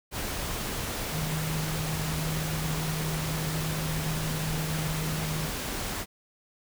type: tone in noise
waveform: sine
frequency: 156.7 Hz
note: D#3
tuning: 13 cents sharp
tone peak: -30 dBFS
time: 1.11-5.5 s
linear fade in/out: 50 ms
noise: pink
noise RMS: -33 dBFS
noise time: 0.11-6.06 s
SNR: 0 dB
effects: none